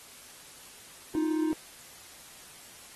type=tone pair together; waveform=triangle; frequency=313 / 349.2 Hz; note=D#4 / F4; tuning=+10 / 0 cents; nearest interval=major second; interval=190 cents; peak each=-24 / -32 dBFS; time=1.15-1.53 s; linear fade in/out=0 ms; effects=white hiss -50 dBFS RMS until 2.95 s + AAC 32 kbps